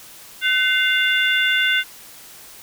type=harmonic tone with a mistuned harmonic; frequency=698.5 Hz; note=F5; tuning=in tune; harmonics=2 / 3 / 4 / 5; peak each=-19 / -21 / -22 / -23 dBFS; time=0.41-1.84 s; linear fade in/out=50 ms; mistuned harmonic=2; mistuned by=+140 cents; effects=white hiss -42 dBFS RMS until 2.62 s